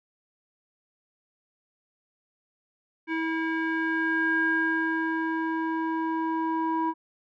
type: tone with low-pass filter sweep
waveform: square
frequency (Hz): 323.7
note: E4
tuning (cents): -31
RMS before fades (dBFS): -27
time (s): 3.07-6.94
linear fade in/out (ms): 50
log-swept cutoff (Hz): 2000 to 1100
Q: 9
effects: none